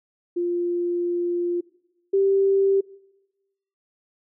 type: tone pair in turn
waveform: sine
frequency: 349.2 / 391.2 Hz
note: F4 / G4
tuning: 0 / -4 cents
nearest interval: major second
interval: 196 cents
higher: second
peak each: -21 / -16 dBFS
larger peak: second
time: 0.36-1.61 / 2.13-2.81 s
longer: first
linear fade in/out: 10 ms
effects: noise-tail reverb RT60 1.0 s tail -22 dB re dry